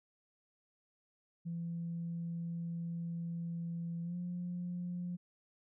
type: tone with pitch glide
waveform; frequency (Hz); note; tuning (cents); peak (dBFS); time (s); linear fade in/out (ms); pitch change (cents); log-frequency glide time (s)
sine; 168.9 to 176.79; E3 to F3; +42 to +21; -36; 1.45-5.17; 20; +79; 4.03-4.16
effects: tanh soft clip ceiling -32 dBFS